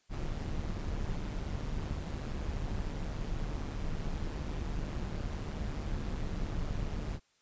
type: noise with amplitude modulation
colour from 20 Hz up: brown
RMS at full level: -33 dBFS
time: 0.09-7.2 s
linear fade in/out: 50 ms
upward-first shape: sine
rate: 149 Hz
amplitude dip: 60%
effects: white hiss -71 dBFS RMS until 7.41 s + resampled to 16000 Hz